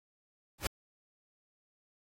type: noise with exponential growth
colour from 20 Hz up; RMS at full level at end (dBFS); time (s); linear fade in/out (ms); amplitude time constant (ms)
pink; -26; 0.58-0.67; 5; 19
effects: AAC 48 kbps